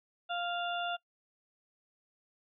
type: harmonic tone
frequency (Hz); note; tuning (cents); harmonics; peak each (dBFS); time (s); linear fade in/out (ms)
698.5; F5; 0; 1 / 2 / 4 / 5; -35 / -38 / -41 / -42; 0.29-0.97; 20
effects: noise-tail reverb RT60 0.1 s tail -22 dB re dry